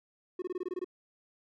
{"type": "tone bursts", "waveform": "triangle", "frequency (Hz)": 363.9, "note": "F#4", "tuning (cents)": -29, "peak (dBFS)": -30, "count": 9, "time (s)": [0.39, 0.845], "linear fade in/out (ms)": 5, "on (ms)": 31, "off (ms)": 22, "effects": []}